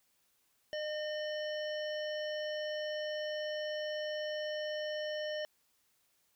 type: harmonic tone with a mistuned harmonic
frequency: 608 Hz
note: D#5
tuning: 40 cents flat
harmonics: 1 / 3 / 5 / 7 / 9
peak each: -36 / -44 / -45 / -59 / -50 dBFS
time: 0.73-5.45 s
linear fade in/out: 0 ms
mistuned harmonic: 5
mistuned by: -16 cents
effects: white hiss -74 dBFS RMS until 6.35 s